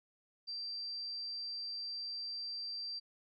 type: tone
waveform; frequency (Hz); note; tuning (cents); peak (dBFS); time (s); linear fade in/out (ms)
sine; 4699; D8; 0; -39; 0.47-3; 20
effects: none